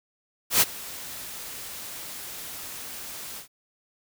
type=noise with ADSR envelope; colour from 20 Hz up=white; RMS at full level=-17 dBFS; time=0.5-3.48 s; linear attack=110 ms; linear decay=35 ms; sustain=-21 dB; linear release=110 ms; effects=none